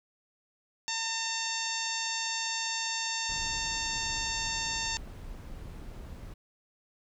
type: harmonic tone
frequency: 905 Hz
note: A5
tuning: 48 cents sharp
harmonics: 1 / 2 / 3 / 4 / 5 / 6 / 7 / 8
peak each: -39 / -39 / -39 / -39 / -39 / -39 / -39 / -39 dBFS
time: 0.88-4.97 s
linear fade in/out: 0 ms
type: noise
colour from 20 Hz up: brown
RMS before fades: -43 dBFS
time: 3.29-6.34 s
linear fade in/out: 5 ms
effects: none